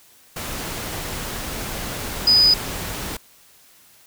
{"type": "tone in noise", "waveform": "sine", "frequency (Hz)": 4978, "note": "D#8", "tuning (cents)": 0, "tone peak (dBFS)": -11, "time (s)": [2.27, 2.54], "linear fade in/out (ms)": 5, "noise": "pink", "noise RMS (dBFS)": -29, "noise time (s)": [0.36, 3.17], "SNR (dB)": 15, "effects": ["white hiss -52 dBFS RMS until 4.06 s"]}